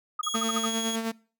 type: tone bursts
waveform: sine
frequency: 1244.5 Hz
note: D#6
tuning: in tune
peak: -25 dBFS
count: 7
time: 0.19-0.657 s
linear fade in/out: 5 ms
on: 23 ms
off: 51 ms
type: tone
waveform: 25% pulse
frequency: 3322 Hz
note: G#7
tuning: in tune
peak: -27 dBFS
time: 0.23-0.96 s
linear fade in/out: 5 ms
type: tone with tremolo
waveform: sawtooth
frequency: 225.7 Hz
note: A3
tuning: 44 cents sharp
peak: -22 dBFS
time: 0.34-1.12 s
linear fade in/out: 10 ms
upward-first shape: sine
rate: 9.8 Hz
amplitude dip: 50%
effects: noise-tail reverb RT60 0.4 s tail -23 dB re dry